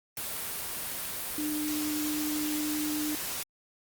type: tone in noise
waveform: sine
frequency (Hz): 301.7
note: D4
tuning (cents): +47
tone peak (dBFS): -30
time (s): 1.38-3.15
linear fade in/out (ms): 2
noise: white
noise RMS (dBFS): -35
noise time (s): 0.17-3.43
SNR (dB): +2
effects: Opus 32 kbps